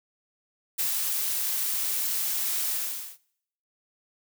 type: noise with ADSR envelope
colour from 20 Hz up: blue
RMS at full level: -26 dBFS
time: 0.78-3.18 s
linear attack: 17 ms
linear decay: 130 ms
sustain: -2 dB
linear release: 460 ms
effects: noise-tail reverb RT60 0.7 s tail -22 dB re dry